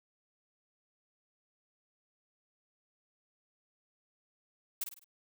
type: noise with echo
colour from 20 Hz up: blue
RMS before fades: -34 dBFS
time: 4.81-4.84 s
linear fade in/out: 5 ms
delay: 51 ms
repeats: 4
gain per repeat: -7 dB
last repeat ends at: 5.044 s
effects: none